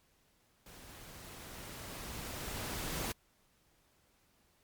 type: noise with level ramp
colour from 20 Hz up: pink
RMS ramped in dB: -54 to -37 dBFS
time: 0.66-3.12 s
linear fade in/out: 2 ms
effects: pink hiss -71 dBFS RMS until 4.63 s + MP3 96 kbps